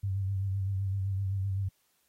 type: tone with vibrato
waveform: sine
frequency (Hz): 97.1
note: G2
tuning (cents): -16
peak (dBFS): -28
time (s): 0.03-1.69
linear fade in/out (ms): 10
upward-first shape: sine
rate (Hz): 7.8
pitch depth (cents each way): 42
effects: white hiss -72 dBFS RMS until 2.08 s + AAC 48 kbps